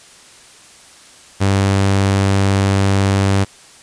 sawtooth tone, 98 Hz, G2, in tune, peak -8 dBFS, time 1.4-3.45 s, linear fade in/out 20 ms, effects white hiss -43 dBFS RMS until 3.82 s + resampled to 22050 Hz

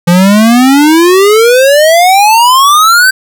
square exponential sweep, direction up, 170 to 1568 Hz, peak -3 dBFS, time 0.07-3.11 s, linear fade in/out 10 ms, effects none

